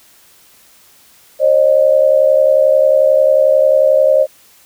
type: tone pair together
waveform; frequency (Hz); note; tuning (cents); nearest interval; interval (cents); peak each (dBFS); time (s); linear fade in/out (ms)
sine; 538 / 609.2; C5 / D#5; +48 / -37; major second; 215; -10; 1.39-4.27; 50
effects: white hiss -47 dBFS RMS until 4.65 s